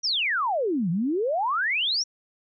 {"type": "exponential two-way sweep", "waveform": "sine", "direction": "down then up", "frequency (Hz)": [5900, 160, 5900], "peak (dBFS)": -22, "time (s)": [0.03, 2.04], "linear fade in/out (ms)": 20, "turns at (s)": 0.9, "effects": []}